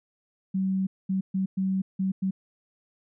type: tone bursts at uneven times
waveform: sine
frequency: 190.5 Hz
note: G3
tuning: 49 cents flat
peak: -23 dBFS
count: 6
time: 0.54-0.87 / 1.09-1.21 / 1.34-1.46 / 1.57-1.82 / 1.99-2.12 / 2.22-2.31 s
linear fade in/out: 10 ms
effects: none